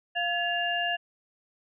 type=tone cluster; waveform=sine; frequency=699 / 1702 / 2797 Hz; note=F5 / G#6 / F7; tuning=+1 / +42 / +2 cents; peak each=-30 / -30 / -30 dBFS; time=0.15-0.97 s; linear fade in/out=20 ms; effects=none